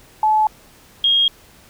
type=tone pair in turn; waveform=sine; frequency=862 / 3254 Hz; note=A5 / G#7; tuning=-36 / -36 cents; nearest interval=octave + major seventh; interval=2300 cents; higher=second; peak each=-12 dBFS; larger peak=neither; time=0.23-0.47 / 1.04-1.28 s; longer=neither; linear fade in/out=2 ms; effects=pink hiss -48 dBFS RMS until 1.69 s